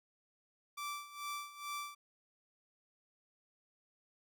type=tone with tremolo; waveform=sawtooth; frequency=1167 Hz; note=D6; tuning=11 cents flat; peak=-35 dBFS; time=0.77-1.95 s; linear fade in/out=10 ms; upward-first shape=sine; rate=2.3 Hz; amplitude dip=80%; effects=none